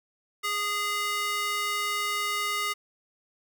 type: tone with high-pass filter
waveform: square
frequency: 412.1 Hz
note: G#4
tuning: 13 cents flat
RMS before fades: -29 dBFS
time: 0.43-2.74 s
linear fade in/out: 20 ms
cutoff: 1500 Hz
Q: 1.4
effects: none